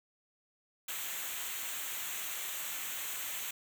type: noise with comb filter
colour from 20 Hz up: white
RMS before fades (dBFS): -39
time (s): 0.88-3.51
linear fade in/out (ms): 5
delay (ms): 0.2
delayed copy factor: -0.7
effects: none